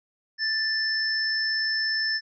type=tone pair together; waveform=sine; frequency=1763 / 5283 Hz; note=A6 / E8; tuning=+3 / +3 cents; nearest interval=octave + perfect fifth; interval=1900 cents; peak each=-26 dBFS; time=0.38-2.21 s; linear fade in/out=50 ms; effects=none